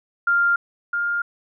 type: tone pair in turn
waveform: sine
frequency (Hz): 1396.9 / 1406.6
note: F6 / F6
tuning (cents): 0 / +12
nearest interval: unison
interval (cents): 12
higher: second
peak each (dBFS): -15 / -20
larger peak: first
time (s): 0.27-0.56 / 0.93-1.22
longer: neither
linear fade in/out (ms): 5
effects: none